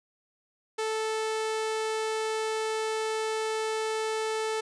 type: tone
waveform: sawtooth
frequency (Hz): 438.8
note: A4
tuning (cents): -5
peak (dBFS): -24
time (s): 0.78-4.61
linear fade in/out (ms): 10
effects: resampled to 22050 Hz